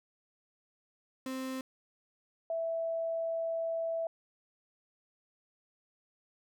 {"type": "tone pair in turn", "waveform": ["35% pulse", "sine"], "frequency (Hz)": [261.6, 659.2], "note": ["C4", "E5"], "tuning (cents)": [0, 0], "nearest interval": "octave + major third", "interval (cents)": 1600, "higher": "second", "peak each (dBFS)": [-34, -31], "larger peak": "second", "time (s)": [[1.26, 1.61], [2.5, 4.07]], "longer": "second", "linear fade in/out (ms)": 2, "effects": []}